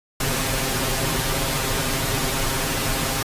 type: noise with comb filter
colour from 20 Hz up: pink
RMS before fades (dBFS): -23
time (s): 0.2-3.23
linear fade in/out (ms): 5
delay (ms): 7.5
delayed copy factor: +0.8
effects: resampled to 32000 Hz